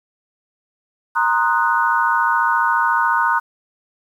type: chord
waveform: sine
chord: C half-diminished seventh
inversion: third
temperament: equal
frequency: 932.3 / 1046.5 / 1244.5 / 1480 Hz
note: Bb5 / C6 / Eb6 / Gb6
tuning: 0 / 0 / 0 / 0 cents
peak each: -18 / -22 / -21 / -19 dBFS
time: 1.15-3.4 s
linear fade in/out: 20 ms
effects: 8-bit